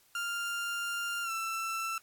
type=tone with pitch glide; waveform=30% pulse; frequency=1396.9 to 1334.6 Hz; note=F6 to E6; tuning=0 to +21 cents; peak=-30 dBFS; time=0.15-1.98 s; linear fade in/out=2 ms; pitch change=-79 cents; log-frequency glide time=1.23-1.31 s; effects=white hiss -65 dBFS RMS until 2.02 s + AAC 64 kbps